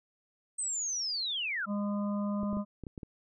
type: linear sweep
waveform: sine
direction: down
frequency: 8372 to 1279 Hz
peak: -31 dBFS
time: 0.58-1.66 s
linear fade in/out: 10 ms
type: harmonic tone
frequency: 204.3 Hz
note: G#3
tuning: 28 cents flat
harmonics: 1 / 3 / 5 / 6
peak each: -30 / -40 / -44 / -46 dBFS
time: 1.66-2.65 s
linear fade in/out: 50 ms
type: clicks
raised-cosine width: 3 ms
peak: -28 dBFS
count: 7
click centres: 2.432 / 2.53 / 2.57 / 2.837 / 2.868 / 2.978 / 3.032 s
effects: none